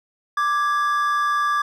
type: tone pair together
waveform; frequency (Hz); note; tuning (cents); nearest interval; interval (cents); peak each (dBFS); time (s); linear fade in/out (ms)
triangle; 1174.7 / 1661.3; D6 / G#6; 0 / 0; tritone; 600; -17 / -23; 0.37-1.62; 5
effects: none